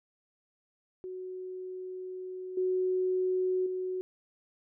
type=tone with level steps; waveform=sine; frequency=370 Hz; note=F#4; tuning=in tune; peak=-37 / -26 / -31 dBFS; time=1.04-4.01 s; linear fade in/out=0 ms; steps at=2.57 / 3.66 s; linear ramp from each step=5 ms; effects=none